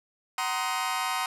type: chord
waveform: sawtooth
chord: C half-diminished seventh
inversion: second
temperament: just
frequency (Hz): 753.5 / 941.9 / 1046.5 / 1255.8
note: Gb5 / Bb5 / C6 / Eb6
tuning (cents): +31 / +18 / 0 / +16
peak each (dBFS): -29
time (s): 0.38-1.26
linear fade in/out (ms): 2
effects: low-pass 12000 Hz 12 dB/octave